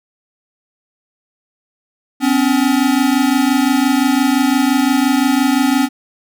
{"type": "tone pair together", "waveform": "square", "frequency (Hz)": [255.3, 281.1], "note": ["C4", "C#4"], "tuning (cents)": [-42, 24], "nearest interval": "major second", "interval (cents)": 166, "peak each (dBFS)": -15, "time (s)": [2.2, 5.89], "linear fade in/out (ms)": 50, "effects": []}